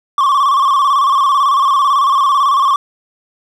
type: tone with vibrato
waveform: triangle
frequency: 1108.7 Hz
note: C#6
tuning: in tune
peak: -7 dBFS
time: 0.18-2.76 s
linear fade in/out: 2 ms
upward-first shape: square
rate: 18 Hz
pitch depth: 68 cents each way
effects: none